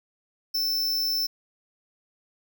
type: tone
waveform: square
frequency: 5320 Hz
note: E8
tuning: 15 cents sharp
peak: -24 dBFS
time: 0.54-1.27 s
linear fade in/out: 10 ms
effects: 11-bit